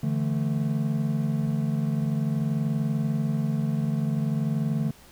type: chord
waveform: triangle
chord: D suspended second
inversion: none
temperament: equal with one note detuned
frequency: 146.83 / 167.31 / 220 Hz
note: D3 / E3 / A3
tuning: 0 / +26 / 0 cents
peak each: -24 / -28 / -26 dBFS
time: 0.03-4.91 s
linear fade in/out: 5 ms
effects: pink hiss -52 dBFS RMS until 5.11 s